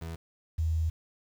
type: tone pair in turn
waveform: 30% pulse / sine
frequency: 82.41 / 80.57 Hz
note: E2 / E2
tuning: 0 / -39 cents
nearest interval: unison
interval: 39 cents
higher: first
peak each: -34 / -25 dBFS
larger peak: second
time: 0.01-0.16 / 0.58-0.9 s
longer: second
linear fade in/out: 10 ms
effects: 9-bit